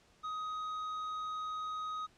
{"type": "tone with tanh clipping", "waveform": "triangle", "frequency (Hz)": 1256, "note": "D#6", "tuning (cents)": 16, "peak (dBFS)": -38, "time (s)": [0.23, 2.07], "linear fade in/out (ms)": 20, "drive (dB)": 11, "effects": ["pink hiss -66 dBFS RMS until 2.17 s", "low-pass 7000 Hz 12 dB/octave"]}